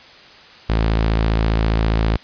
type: tone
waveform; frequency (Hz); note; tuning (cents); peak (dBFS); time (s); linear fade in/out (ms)
sawtooth; 54.9; A1; -3; -11; 0.69-2.17; 10
effects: white hiss -43 dBFS RMS until 2.23 s + resampled to 11025 Hz